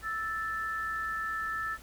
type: tone pair together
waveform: sine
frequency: 1316.7 / 1760 Hz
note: E6 / A6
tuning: -2 / 0 cents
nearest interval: perfect fourth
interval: 502 cents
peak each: -34 / -34 dBFS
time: 0.02-1.78 s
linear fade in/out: 50 ms
effects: added 60 Hz sine -53 dBFS peak until 1.82 s + pink hiss -53 dBFS RMS until 1.82 s